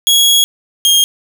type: tone pair in turn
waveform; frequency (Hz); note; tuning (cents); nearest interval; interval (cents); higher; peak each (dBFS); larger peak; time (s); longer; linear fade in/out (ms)
sawtooth; 3326 / 3233; G#7 / G#7; +2 / -47; unison; 49; first; -4; neither; 0.07-0.44 / 0.85-1.04; first; 0
effects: none

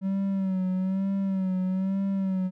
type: tone with vibrato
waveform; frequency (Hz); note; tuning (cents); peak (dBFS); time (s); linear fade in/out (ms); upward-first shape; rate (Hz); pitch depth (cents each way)
triangle; 190.4; F#3; +50; -22; 0.01-2.51; 50; sine; 1.1; 51
effects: none

